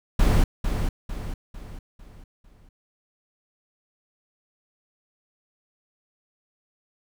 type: noise with echo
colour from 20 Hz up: brown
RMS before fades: -17 dBFS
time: 0.19-0.44 s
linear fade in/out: 5 ms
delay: 450 ms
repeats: 5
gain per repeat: -7 dB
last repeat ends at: 2.69 s
effects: none